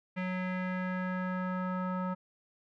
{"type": "tone with low-pass filter sweep", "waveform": "square", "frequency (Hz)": 184, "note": "F#3", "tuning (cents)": -9, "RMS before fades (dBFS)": -34, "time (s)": [0.16, 2.15], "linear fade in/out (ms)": 20, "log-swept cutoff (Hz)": [2200, 1200], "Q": 3.2, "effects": []}